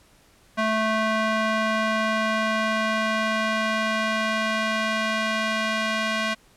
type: tone with band-pass filter sweep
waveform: square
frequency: 219.1 Hz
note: A3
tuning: 7 cents flat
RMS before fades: -24 dBFS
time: 0.57-6.35 s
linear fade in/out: 20 ms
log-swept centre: 1300 to 2200 Hz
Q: 0.85
effects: pink hiss -57 dBFS RMS until 6.56 s + low-pass 12000 Hz 12 dB/octave